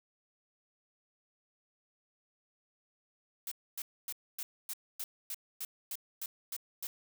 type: noise bursts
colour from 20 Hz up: blue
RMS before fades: -39 dBFS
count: 12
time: 3.47-6.87 s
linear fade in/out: 2 ms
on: 45 ms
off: 260 ms
effects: none